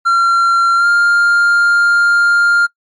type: tone with pitch glide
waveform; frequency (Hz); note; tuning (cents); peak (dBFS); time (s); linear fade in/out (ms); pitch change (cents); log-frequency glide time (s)
triangle; 1372 to 1401.6; F6 to F6; -31 to +6; -6; 0.05-2.67; 20; +37; 0.76-0.87
effects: noise-tail reverb RT60 0.1 s tail -23 dB re dry + MP3 48 kbps